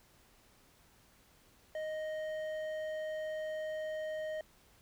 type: tone with hard clipping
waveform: sine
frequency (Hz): 622.3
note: D#5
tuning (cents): 0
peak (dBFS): -38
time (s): 1.75-4.41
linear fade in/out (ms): 2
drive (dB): 8
effects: pink hiss -65 dBFS RMS until 4.81 s